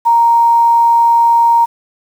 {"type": "tone with quantisation", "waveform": "sine", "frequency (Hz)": 932.3, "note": "A#5", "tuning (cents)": 0, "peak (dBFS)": -6, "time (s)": [0.05, 1.66], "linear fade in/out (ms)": 20, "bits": 6, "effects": []}